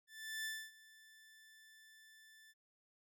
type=tone with ADSR envelope; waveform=sawtooth; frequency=1760 Hz; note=A6; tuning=in tune; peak=-36 dBFS; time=0.07-2.54 s; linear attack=380 ms; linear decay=260 ms; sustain=-21 dB; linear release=38 ms; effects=none